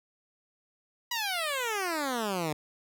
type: exponential sweep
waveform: 10% pulse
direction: down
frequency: 987.8 to 146.5 Hz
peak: -21 dBFS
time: 1.11-2.53 s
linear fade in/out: 5 ms
effects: none